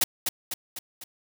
white noise with echo, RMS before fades -21 dBFS, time 0.01-0.04 s, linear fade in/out 5 ms, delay 250 ms, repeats 4, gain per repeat -5 dB, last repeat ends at 1.04 s, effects none

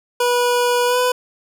25% pulse tone with pitch glide, 487.8 to 498.6 Hz, B4 to B4, -21 to +16 cents, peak -11 dBFS, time 0.2-1.12 s, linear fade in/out 5 ms, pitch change +37 cents, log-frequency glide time 0.86-0.98 s, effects none

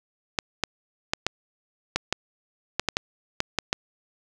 clicks, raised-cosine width 0.2 ms, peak -5 dBFS, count 12, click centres 0.388 / 0.637 / 1.135 / 1.266 / 1.96 / 2.126 / 2.796 / 2.887 / 2.969 / 3.404 / 3.587 / 3.729 s, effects none

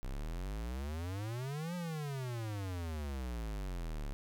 square exponential two-way sweep, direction up then down, 30.75 to 180 to 34 Hz, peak -38 dBFS, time 0.03-4.13 s, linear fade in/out 0 ms, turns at 1.75 s, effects none

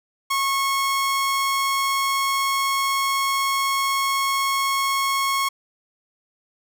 sawtooth tone, 1094 Hz, C#6, 23 cents flat, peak -16 dBFS, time 0.3-5.49 s, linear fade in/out 10 ms, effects none

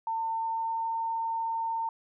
sine tone with pitch glide, 902 to 908.3 Hz, A5 to A#5, +43 to -45 cents, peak -28 dBFS, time 0.07-1.89 s, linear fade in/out 2 ms, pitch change +12 cents, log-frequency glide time 0.39-0.96 s, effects none

